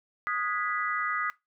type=chord; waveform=sine; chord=G# minor seventh; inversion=second; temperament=equal with one note detuned; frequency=1244.5 / 1446.2 / 1661.2 / 1975.5 Hz; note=D#6 / F#6 / G#6 / B6; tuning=0 / -40 / 0 / 0 cents; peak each=-30 / -36 / -36 / -33 dBFS; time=0.27-1.3 s; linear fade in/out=0 ms; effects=noise-tail reverb RT60 0.2 s tail -20 dB re dry